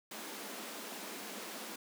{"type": "high-pass noise", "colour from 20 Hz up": "pink", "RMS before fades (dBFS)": -45, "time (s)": [0.11, 1.76], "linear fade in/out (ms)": 5, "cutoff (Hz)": 190, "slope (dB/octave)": 96, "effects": []}